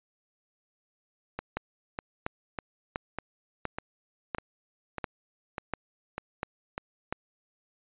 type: two click trains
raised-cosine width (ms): 0.5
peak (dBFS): -18 / -15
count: 10 / 9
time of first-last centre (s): 1.39-6.779 / 1.57-7.126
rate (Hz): 1.67 / 1.44
effects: resampled to 8000 Hz